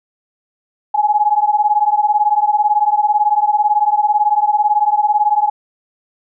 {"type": "beating tone pair", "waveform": "sine", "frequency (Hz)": [830, 848], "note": ["G#5", "G#5"], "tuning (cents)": [-1, 36], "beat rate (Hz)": 18, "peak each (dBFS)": -14, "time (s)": [0.94, 5.5], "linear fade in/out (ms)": 10, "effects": []}